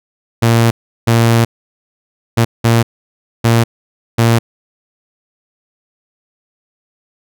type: tone bursts at uneven times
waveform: sawtooth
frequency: 115.8 Hz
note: A#2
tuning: 11 cents flat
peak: -4 dBFS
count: 6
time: 0.42-0.71 / 1.07-1.45 / 2.37-2.45 / 2.64-2.83 / 3.44-3.64 / 4.18-4.39 s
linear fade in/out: 10 ms
effects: none